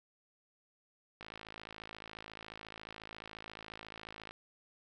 click train, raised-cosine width 0.3 ms, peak -30 dBFS, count 169, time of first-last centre 1.21-4.31 s, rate 54.2 Hz, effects none

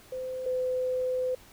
sine tone pair in turn, 514 / 508.4 Hz, C5 / C5, -31 / -50 cents, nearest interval unison, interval 19 cents, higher first, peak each -32 / -26 dBFS, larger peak second, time 0.12-0.46 / 0.46-1.35 s, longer second, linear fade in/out 5 ms, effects pink hiss -54 dBFS RMS until 1.52 s

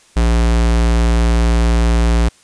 square tone, 57.7 Hz, A#1, 17 cents flat, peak -11 dBFS, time 0.16-2.29 s, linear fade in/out 10 ms, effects white hiss -49 dBFS RMS until 2.43 s + resampled to 22050 Hz

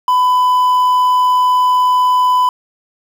triangle tone with quantisation, 1001 Hz, B5, 23 cents sharp, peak -7 dBFS, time 0.08-2.49 s, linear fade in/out 2 ms, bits 6, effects none

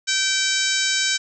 harmonic tone, 773 Hz, G5, 24 cents flat, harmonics 2 / 3 / 4 / 5 / 6 / 7 / 8 / 9 / 10, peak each -25 / -28 / -28 / -26 / -29 / -27 / -28 / -28 / -31 dBFS, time 0.07-1.18 s, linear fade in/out 20 ms, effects none

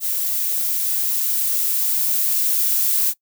violet noise with level ramp, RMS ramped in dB -22 to -18 dBFS, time 0-3.14 s, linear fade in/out 50 ms, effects noise-tail reverb RT60 0.1 s tail -21 dB re dry

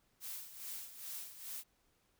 blue noise with tremolo, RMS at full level -44 dBFS, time 0.2-1.64 s, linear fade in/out 50 ms, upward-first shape sine, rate 2.4 Hz, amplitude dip 70%, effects pink hiss -75 dBFS RMS until 2.19 s

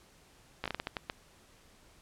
slowing click train, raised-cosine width 0.3 ms, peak -18 dBFS, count 9, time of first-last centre 0.64-1.099 s, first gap 16 ms, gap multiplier 1.35, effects pink hiss -61 dBFS RMS until 2.01 s + low-pass 11000 Hz 12 dB/octave

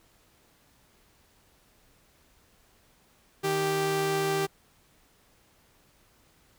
sawtooth tone pair together, 155.56 / 392 Hz, D#3 / G4, 0 / 0 cents, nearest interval octave + major third, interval 1600 cents, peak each -29 / -22 dBFS, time 3.43-4.47 s, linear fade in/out 20 ms, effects pink hiss -63 dBFS RMS until 6.58 s

